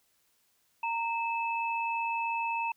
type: tone pair together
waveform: sine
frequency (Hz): 924 / 2613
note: A#5 / E7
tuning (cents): -16 / -16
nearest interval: octave + tritone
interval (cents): 1800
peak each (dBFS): -30 / -34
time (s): 0.83-2.72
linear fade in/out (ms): 5
effects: white hiss -71 dBFS RMS until 2.76 s